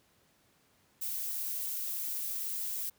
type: noise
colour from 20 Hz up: violet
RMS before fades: -36 dBFS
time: 1.01-2.9 s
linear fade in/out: 10 ms
effects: pink hiss -68 dBFS RMS until 2.98 s + high-pass 80 Hz 12 dB/octave